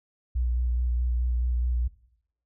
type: tone with vibrato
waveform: sine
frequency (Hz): 60.7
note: B1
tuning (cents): -29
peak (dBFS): -23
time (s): 0.35-1.88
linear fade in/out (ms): 10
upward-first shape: square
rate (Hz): 4.7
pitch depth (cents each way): 19
effects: noise-tail reverb RT60 0.7 s tail -17 dB re dry